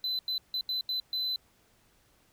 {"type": "tone bursts at uneven times", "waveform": "sine", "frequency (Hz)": 4028, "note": "B7", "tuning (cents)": 33, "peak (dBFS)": -26, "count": 6, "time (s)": [[0.04, 0.19], [0.28, 0.38], [0.54, 0.61], [0.69, 0.81], [0.89, 1], [1.13, 1.36]], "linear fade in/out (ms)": 2, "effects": ["tanh soft clip ceiling -28 dBFS", "pink hiss -66 dBFS RMS until 2.32 s"]}